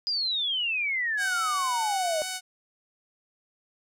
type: exponential sweep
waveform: sine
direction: down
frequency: 4978 to 605 Hz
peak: -25 dBFS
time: 0.07-2.22 s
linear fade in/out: 0 ms
type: tone with vibrato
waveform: 5% pulse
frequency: 744 Hz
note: F#5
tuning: 9 cents sharp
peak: -19 dBFS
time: 1.17-2.41 s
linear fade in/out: 50 ms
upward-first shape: triangle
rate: 4.7 Hz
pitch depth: 9 cents each way
effects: none